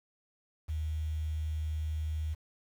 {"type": "tone with quantisation", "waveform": "sine", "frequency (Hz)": 77.78, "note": "D#2", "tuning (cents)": 0, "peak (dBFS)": -31, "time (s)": [0.68, 2.35], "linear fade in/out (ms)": 20, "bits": 9, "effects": []}